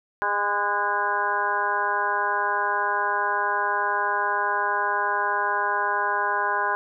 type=harmonic tone with a mistuned harmonic; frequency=204 Hz; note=G#3; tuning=31 cents flat; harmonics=2 / 3 / 4 / 5 / 6 / 7 / 8; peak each=-33 / -34 / -29 / -25 / -36 / -28 / -29 dBFS; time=0.22-6.75 s; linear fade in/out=0 ms; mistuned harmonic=7; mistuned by=+44 cents; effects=none